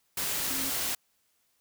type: tone in noise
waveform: sine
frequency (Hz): 267.2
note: C4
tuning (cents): +36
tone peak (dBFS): -39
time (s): 0.5-0.7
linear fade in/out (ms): 5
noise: white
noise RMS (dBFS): -31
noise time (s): 0.17-0.95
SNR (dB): -11
effects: white hiss -72 dBFS RMS until 1.6 s